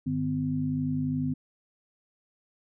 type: tone cluster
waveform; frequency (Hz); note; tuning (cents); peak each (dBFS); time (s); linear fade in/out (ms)
sine; 100.1 / 151.7 / 254.5; G2 / D#3 / C4; +37 / -44 / -48; -37 / -30 / -28; 0.06-1.34; 10
effects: none